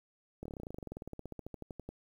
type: slowing click train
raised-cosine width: 2 ms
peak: -29 dBFS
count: 29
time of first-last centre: 0.43-1.89 s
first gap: 25 ms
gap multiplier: 1.05
effects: 10-bit